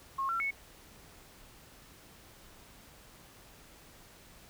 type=tone with pitch steps; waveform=sine; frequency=1081 / 1355 / 2206 Hz; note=C#6 / E6 / C#7; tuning=-44 / +47 / -9 cents; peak=-30 dBFS; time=0.18-0.51 s; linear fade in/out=10 ms; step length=110 ms; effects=pink hiss -56 dBFS RMS until 4.49 s